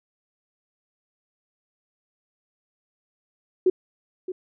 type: tone with echo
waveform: sine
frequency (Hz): 369.2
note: F#4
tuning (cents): -4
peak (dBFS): -14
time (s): 3.66-3.7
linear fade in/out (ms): 5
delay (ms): 620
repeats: 1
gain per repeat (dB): -13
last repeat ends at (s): 4.32
effects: none